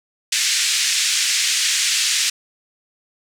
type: band-pass noise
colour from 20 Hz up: white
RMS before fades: -19 dBFS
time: 0.32-2.3 s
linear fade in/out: 5 ms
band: 1900 to 7600 Hz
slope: 24 dB/octave
effects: none